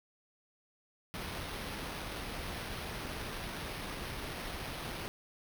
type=noise with sample-and-hold; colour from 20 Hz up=pink; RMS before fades=-41 dBFS; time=1.14-5.08 s; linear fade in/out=0 ms; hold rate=7350 Hz; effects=none